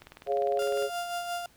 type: click train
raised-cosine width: 0.3 ms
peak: -29 dBFS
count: 17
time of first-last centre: 0.02-0.824 s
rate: 19.9 Hz
type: chord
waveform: sine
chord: Db major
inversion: second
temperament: equal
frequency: 415.3 / 554.4 / 698.5 Hz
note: Ab4 / Db5 / F5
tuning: 0 / 0 / 0 cents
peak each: -29 dBFS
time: 0.26-0.9 s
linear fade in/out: 50 ms
type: tone with tremolo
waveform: 35% pulse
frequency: 698.5 Hz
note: F5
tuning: in tune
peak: -28 dBFS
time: 0.59-1.46 s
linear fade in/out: 2 ms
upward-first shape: sine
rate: 5.7 Hz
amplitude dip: 45%
effects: pink hiss -61 dBFS RMS until 1.56 s